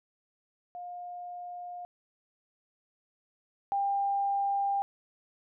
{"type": "tone pair in turn", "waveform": "sine", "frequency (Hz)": [710, 796.9], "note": ["F5", "G5"], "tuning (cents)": [28, 28], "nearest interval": "major second", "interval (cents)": 200, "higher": "second", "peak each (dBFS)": [-38, -26], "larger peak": "second", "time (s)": [[0.75, 1.85], [3.72, 4.82]], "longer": "neither", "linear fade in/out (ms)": 0, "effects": []}